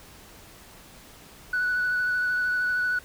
sine tone with vibrato, 1480 Hz, F#6, in tune, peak -21 dBFS, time 1.53-2.99 s, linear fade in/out 5 ms, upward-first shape sine, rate 13 Hz, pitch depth 15 cents each way, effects tanh soft clip ceiling -20 dBFS + pink hiss -49 dBFS RMS until 3.04 s

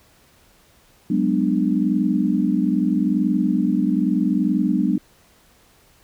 sine chord, G# half-diminished seventh, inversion third, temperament just, 186.89 / 207.7 / 249.2 / 299 Hz, F#3 / G#3 / B3 / D4, +18 / 0 / +16 / +31 cents, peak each -22 dBFS, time 1.1-4.98 s, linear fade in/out 5 ms, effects pink hiss -55 dBFS RMS until 6.03 s

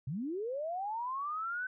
sine linear sweep, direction up, 116.9 to 1530 Hz, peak -34 dBFS, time 0.07-1.67 s, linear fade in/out 5 ms, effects none

